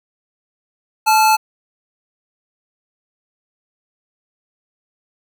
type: tone pair together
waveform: square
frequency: 868.8 / 1378 Hz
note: A5 / F6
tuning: -22 / -24 cents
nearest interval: minor sixth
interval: 798 cents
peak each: -11 / -22 dBFS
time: 1.06-1.37 s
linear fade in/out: 20 ms
effects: none